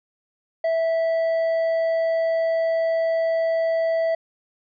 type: tone with hard clipping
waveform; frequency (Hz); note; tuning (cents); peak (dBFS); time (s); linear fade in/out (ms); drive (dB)
triangle; 656; E5; -9; -20; 0.64-4.15; 5; 7
effects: resampled to 11025 Hz